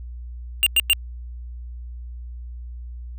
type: tone bursts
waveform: square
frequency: 2794 Hz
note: F7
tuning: in tune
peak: -14 dBFS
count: 3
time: 0.63-0.932 s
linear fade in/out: 0 ms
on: 34 ms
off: 100 ms
effects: added 60 Hz sine -32 dBFS peak until 3.18 s